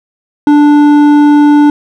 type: tone with hard clipping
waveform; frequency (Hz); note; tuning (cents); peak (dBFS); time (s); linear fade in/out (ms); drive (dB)
triangle; 293.7; D4; 0; -4; 0.47-1.7; 2; 12
effects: none